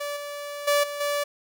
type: tone with level steps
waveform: sawtooth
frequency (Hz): 579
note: D5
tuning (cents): -25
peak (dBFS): -25 / -29 / -15 / -27 / -20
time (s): 0-1.24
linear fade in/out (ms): 10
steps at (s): 0.16 / 0.67 / 0.83 / 1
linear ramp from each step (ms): 10
effects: none